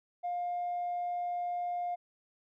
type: tone with tanh clipping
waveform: triangle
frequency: 707 Hz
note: F5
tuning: 21 cents sharp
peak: -32 dBFS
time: 0.23-1.96 s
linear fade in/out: 20 ms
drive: 5 dB
effects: none